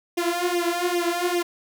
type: tone with flanger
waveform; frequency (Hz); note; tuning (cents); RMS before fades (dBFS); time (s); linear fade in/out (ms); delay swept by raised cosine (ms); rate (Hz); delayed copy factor
sawtooth; 349.2; F4; 0; -24; 0.17-1.43; 10; 0.33 to 4.53; 2.5; +0.95
effects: none